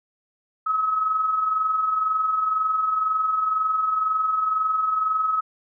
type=tone pair together; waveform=sine; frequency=1261 / 1283 Hz; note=D#6 / E6; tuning=+23 / -47 cents; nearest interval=unison; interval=30 cents; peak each=-30 / -20 dBFS; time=0.66-5.41 s; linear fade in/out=10 ms; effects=none